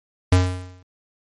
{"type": "tone with exponential decay", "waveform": "square", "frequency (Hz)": 91.2, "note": "F#2", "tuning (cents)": -24, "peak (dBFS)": -10, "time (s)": [0.32, 0.83], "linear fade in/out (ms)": 5, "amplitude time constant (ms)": 110, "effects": ["MP3 48 kbps"]}